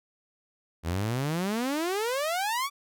sawtooth exponential sweep, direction up, 78 to 1174.7 Hz, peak -23 dBFS, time 0.83-2.7 s, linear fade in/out 50 ms, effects none

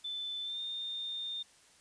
sine tone with pitch glide, 3520 to 3629 Hz, A7 to A#7, 0 to -47 cents, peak -36 dBFS, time 0.04-1.43 s, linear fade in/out 10 ms, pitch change +53 cents, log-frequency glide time 0.43-0.6 s, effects white hiss -62 dBFS RMS until 1.8 s + resampled to 22050 Hz

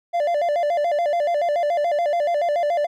triangle tone with vibrato, 637 Hz, D#5, 41 cents sharp, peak -16 dBFS, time 0.13-2.87 s, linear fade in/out 20 ms, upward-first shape square, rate 7 Hz, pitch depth 140 cents each way, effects none

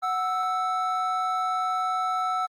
triangle tone pair together, 740 / 1318.5 Hz, F#5 / E6, 0 / 0 cents, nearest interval minor seventh, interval 1000 cents, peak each -26 / -24 dBFS, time 0.02-2.47 s, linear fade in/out 20 ms, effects Opus 24 kbps

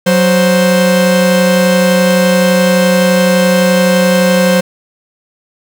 45% pulse tone pair together, 185.01 / 523.3 Hz, F#3 / C5, 0 / 0 cents, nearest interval octave + tritone, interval 1800 cents, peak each -10 dBFS, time 0.06-4.61 s, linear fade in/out 10 ms, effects 7-bit

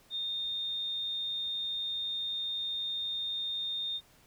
sine tone, 3652 Hz, A#7, 36 cents flat, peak -32 dBFS, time 0.1-4.01 s, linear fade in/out 50 ms, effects pink hiss -62 dBFS RMS until 4.26 s

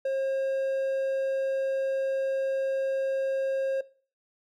triangle tone, 537 Hz, C5, 45 cents sharp, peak -23 dBFS, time 0.05-3.81 s, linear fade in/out 5 ms, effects noise-tail reverb RT60 0.4 s tail -19 dB re dry

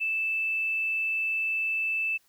triangle tone with tanh clipping, 2637 Hz, E7, in tune, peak -25 dBFS, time 0-2.18 s, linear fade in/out 20 ms, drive 2 dB, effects white hiss -66 dBFS RMS until 2.28 s

